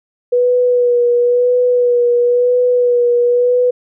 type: tone with vibrato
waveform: sine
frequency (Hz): 488.2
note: B4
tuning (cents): -20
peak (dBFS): -9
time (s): 0.32-3.71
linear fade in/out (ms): 10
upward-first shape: sine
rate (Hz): 0.98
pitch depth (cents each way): 25
effects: none